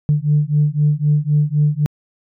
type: beating tone pair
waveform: sine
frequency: 146.83 / 150.73 Hz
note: D3 / D3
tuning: 0 / +45 cents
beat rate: 3.9 Hz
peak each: -15 dBFS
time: 0.09-1.86 s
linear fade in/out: 0 ms
effects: tanh soft clip ceiling -6 dBFS